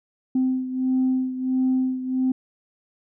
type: beating tone pair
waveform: sine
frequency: 258.2 / 259.7 Hz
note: C4 / C4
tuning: -23 / -13 cents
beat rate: 1.5 Hz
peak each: -20 / -25 dBFS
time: 0.35-2.32 s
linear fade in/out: 5 ms
effects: tanh soft clip ceiling -14 dBFS